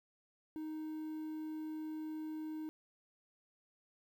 triangle tone with quantisation, 311.1 Hz, D#4, in tune, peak -38 dBFS, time 0.56-2.69 s, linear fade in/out 0 ms, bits 11, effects none

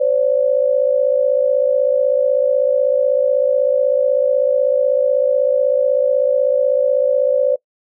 sine tone pair together, 517.9 / 574 Hz, C5 / D5, -18 / -40 cents, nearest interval major second, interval 178 cents, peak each -15 dBFS, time 0-7.56 s, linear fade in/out 10 ms, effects noise-tail reverb RT60 0.1 s tail -21 dB re dry

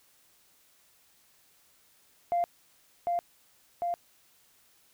sine tone with echo, 695 Hz, F5, 9 cents flat, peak -23 dBFS, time 2.32-2.44 s, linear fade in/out 0 ms, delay 750 ms, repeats 2, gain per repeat -2 dB, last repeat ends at 3.94 s, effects tanh soft clip ceiling -21 dBFS + white hiss -64 dBFS RMS until 4.93 s

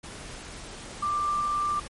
sine tone in noise, 1182 Hz, D6, 11 cents sharp, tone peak -24 dBFS, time 1.02-1.8 s, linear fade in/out 10 ms, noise pink, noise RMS -41 dBFS, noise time 0.03-1.88 s, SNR +14 dB, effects MP3 48 kbps

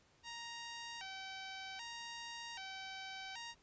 10% pulse tone with vibrato, 847 Hz, G#5, 34 cents sharp, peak -37 dBFS, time 0.23-3.55 s, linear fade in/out 50 ms, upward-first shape square, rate 0.64 Hz, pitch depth 170 cents each way, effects pink hiss -70 dBFS RMS until 3.62 s + resampled to 16000 Hz

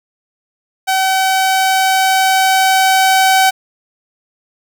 sawtooth tone with level ramp, 762 Hz, G5, 49 cents flat, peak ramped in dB -8 to -4 dBFS, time 0.87-3.51 s, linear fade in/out 20 ms, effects none

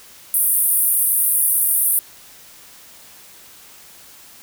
pink band-pass noise, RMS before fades -17 dBFS, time 0.34-1.99 s, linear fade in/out 0 ms, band 9200 to 16000 Hz, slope 96 dB/octave, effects white hiss -44 dBFS RMS until 4.42 s

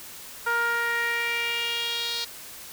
sawtooth tone with band-pass filter sweep, 469.4 Hz, A#4, 12 cents sharp, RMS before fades -27 dBFS, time 0.46-2.25 s, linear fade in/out 10 ms, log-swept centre 1300 to 4200 Hz, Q 3.7, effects white hiss -42 dBFS RMS until 2.72 s

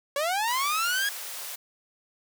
sawtooth linear sweep, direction up, 547 to 1671 Hz, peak -21 dBFS, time 0.16-1.09 s, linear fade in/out 2 ms
white high-pass noise, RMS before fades -37 dBFS, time 0.47-1.56 s, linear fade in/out 10 ms, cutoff 490 Hz, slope 24 dB/octave
effects none

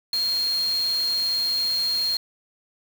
sine tone in noise, 4233 Hz, C8, 19 cents sharp, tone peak -21 dBFS, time 0.13-2.17 s, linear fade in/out 2 ms, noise white, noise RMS -37 dBFS, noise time 0.13-2.17 s, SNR +13 dB, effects none

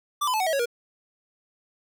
square tone with pitch steps, 1172 / 1008.6 / 867.9 / 746.9 / 642.7 / 553.1 / 476 Hz, D6 / B5 / A5 / F#5 / E5 / C#5 / A#4, -4 / +36 / -24 / +16 / -44 / -4 / +36 cents, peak -23 dBFS, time 0.21-0.658 s, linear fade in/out 10 ms, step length 64 ms, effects none

